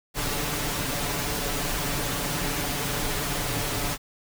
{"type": "noise with comb filter", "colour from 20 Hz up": "pink", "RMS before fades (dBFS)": -28, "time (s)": [0.14, 3.98], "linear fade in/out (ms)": 50, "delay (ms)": 6.9, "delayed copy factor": 0.6, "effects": []}